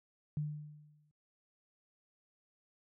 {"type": "tone with exponential decay", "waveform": "sine", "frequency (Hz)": 150, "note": "D3", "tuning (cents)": 37, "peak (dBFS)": -31, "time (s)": [0.37, 1.11], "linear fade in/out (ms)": 0, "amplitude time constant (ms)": 160, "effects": ["high-pass 60 Hz 12 dB/octave"]}